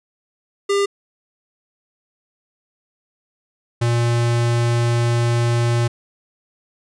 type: tone pair in turn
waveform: square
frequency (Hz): 400.4 / 118.46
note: G4 / A#2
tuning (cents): +37 / +28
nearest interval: octave + major sixth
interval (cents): 2109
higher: first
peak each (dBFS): -16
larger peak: neither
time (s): 0.69-0.86 / 3.81-5.88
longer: second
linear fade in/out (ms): 10
effects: resampled to 22050 Hz